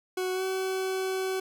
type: tone with pitch glide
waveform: 40% pulse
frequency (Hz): 370 to 378.4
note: F#4 to F#4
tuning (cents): 0 to +39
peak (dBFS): -27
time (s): 0.17-1.4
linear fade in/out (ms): 5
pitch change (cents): +39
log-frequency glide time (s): 0.33-0.43
effects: none